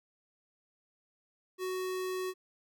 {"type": "tone", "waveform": "square", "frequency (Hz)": 371.2, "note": "F#4", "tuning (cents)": 6, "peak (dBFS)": -34, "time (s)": [1.58, 2.34], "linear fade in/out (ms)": 50, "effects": []}